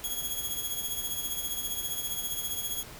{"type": "tone with tremolo", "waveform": "5% pulse", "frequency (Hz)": 3322, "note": "G#7", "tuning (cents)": 0, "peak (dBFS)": -20, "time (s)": [0.04, 2.83], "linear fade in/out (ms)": 0, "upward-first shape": "triangle", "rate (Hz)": 15, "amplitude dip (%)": 65, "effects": ["pink hiss -46 dBFS RMS until 2.99 s"]}